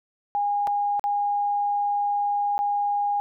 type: tone with dropouts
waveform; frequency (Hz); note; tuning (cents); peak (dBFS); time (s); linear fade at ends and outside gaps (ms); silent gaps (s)
sine; 817; G#5; -29; -21; 0.35-3.2; 0; 0.671-0.675 / 0.995-1.04 / 2.58-2.59
effects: none